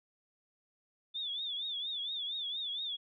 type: tone with vibrato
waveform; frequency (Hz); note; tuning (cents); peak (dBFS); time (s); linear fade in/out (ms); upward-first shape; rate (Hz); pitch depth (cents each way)
sine; 3520; A7; 0; -35; 1.14-2.97; 20; triangle; 4.3; 130
effects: none